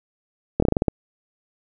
slowing click train, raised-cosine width 2 ms, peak -4 dBFS, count 8, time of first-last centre 0.6-0.883 s, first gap 24 ms, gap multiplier 1.17, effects none

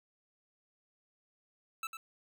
25% pulse tone with echo, 1318.5 Hz, E6, in tune, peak -32 dBFS, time 1.83-1.87 s, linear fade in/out 2 ms, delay 100 ms, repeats 1, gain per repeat -7 dB, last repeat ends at 1.97 s, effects 12-bit

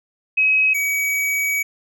sine / square tone pair in turn, 2547 / 2269 Hz, D#7 / C#7, +40 / +40 cents, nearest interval major second, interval 200 cents, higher first, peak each -13 / -19 dBFS, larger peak first, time 0.37-0.74 / 0.74-1.63 s, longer second, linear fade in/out 10 ms, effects none

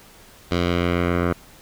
10% pulse tone with low-pass filter sweep, 87.4 Hz, F2, 2 cents sharp, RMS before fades -21 dBFS, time 0.51-1.33 s, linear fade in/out 5 ms, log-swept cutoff 4300 to 1500 Hz, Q 1.4, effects pink hiss -48 dBFS RMS until 1.61 s

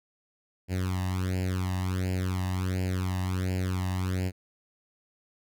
sawtooth tone with flanger, 92.5 Hz, F#2, in tune, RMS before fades -29 dBFS, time 0.68-4.32 s, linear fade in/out 50 ms, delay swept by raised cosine 0.41 to 1.08 ms, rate 1.4 Hz, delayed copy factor +0.9, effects none

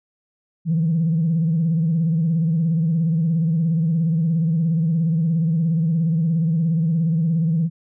sine tone with vibrato, 163.4 Hz, E3, 15 cents flat, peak -15 dBFS, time 0.65-7.7 s, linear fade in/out 50 ms, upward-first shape sine, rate 17 Hz, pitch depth 95 cents each way, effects tanh soft clip ceiling -12 dBFS

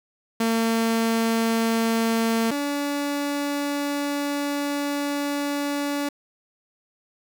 sawtooth tone pair in turn, 227.1 / 286.7 Hz, A#3 / D4, -45 / -42 cents, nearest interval major third, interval 403 cents, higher second, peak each -16 / -20 dBFS, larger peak first, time 0.4-2.51 / 2.51-6.09 s, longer second, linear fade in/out 5 ms, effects 7-bit

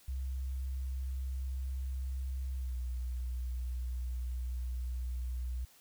sine tone with pitch glide, 65.41 to 61.74 Hz, C2 to B1, 0 to 0 cents, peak -34 dBFS, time 0.08-5.65 s, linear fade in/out 5 ms, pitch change -100 cents, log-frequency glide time 2.54-2.78 s, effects white hiss -62 dBFS RMS until 5.8 s

